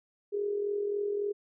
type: tone with amplitude modulation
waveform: sine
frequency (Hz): 408.9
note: G#4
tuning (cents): -27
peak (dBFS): -26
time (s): 0.32-1.33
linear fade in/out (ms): 20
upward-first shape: sine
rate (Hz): 43.6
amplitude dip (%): 55
effects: none